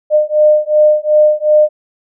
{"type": "beating tone pair", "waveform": "sine", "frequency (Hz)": [605, 607.7], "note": ["D#5", "D#5"], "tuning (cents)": [-49, -41], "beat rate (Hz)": 2.7, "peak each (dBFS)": -10, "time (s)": [0.1, 1.69], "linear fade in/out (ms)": 50, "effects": []}